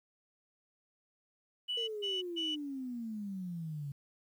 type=tone bursts; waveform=sine; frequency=2960 Hz; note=F#7; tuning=in tune; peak=-32 dBFS; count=3; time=1.68-2.56 s; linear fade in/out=20 ms; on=200 ms; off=140 ms
type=exponential sweep; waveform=sine; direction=down; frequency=470.9 to 138.59 Hz; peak=-37 dBFS; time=1.77-3.92 s; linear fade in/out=5 ms
effects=tanh soft clip ceiling -28 dBFS + 11-bit